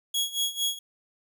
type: tone with tremolo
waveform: sawtooth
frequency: 3328 Hz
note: G#7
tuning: 3 cents sharp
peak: -20 dBFS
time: 0.14-0.79 s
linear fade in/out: 5 ms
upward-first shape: sine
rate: 4.4 Hz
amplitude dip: 85%
effects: none